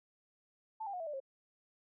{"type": "tone with pitch steps", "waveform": "sine", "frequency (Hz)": [880, 797.7, 723.1, 655.5, 594.2, 538.6], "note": ["A5", "G5", "F#5", "E5", "D5", "C#5"], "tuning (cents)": [0, 30, -40, -10, 20, -50], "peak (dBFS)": -38, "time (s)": [0.8, 1.202], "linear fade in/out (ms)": 10, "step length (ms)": 67, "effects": []}